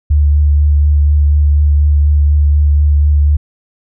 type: tone with vibrato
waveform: sine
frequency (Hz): 73.42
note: D2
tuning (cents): 0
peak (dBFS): -6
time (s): 0.1-3.37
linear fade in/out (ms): 10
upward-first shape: triangle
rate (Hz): 4.1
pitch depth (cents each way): 21
effects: none